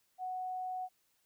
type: tone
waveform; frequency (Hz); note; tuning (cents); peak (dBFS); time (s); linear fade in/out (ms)
sine; 740; F#5; 0; -36; 0.18-0.89; 50
effects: white hiss -75 dBFS RMS until 1.25 s